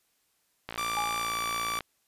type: click train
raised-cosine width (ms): 0.3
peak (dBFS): -19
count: 65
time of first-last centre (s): 0.69-1.807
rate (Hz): 57.3
type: tone with pitch glide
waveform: sawtooth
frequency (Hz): 1174.7 to 1161.9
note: D6 to D6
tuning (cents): 0 to -19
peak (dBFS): -26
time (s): 0.78-1.79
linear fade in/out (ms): 0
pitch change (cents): -19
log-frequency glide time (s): 1.18-1.34
type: tone with exponential decay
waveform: sine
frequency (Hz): 830.6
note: G#5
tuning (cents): 0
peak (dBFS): -27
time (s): 0.97-1.53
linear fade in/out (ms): 2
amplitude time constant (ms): 120
effects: white hiss -72 dBFS RMS until 2.07 s + resampled to 32000 Hz